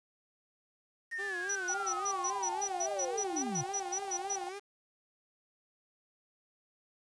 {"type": "linear sweep", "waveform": "sine", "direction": "down", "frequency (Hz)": [1864.7, 120.2], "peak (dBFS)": -35, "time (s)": [1.11, 3.64], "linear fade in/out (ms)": 20}
{"type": "tone with vibrato", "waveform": "sawtooth", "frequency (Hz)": 378.1, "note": "F#4", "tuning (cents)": 38, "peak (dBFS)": -37, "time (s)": [1.18, 4.6], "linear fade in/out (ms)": 20, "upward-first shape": "sine", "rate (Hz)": 3.6, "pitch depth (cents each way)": 120}
{"type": "tone bursts", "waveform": "sine", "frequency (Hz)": 5880, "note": "F#8", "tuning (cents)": -12, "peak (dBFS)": -32, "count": 16, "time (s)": [1.49, 4.362], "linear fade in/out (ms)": 10, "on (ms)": 67, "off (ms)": 120}
{"type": "tone with tremolo", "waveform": "sine", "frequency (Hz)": 784, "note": "G5", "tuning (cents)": 0, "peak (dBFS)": -36, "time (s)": [1.69, 4.49], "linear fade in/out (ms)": 5, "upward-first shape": "square", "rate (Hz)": 18, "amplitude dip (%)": 60}
{"effects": ["resampled to 22050 Hz", "9-bit"]}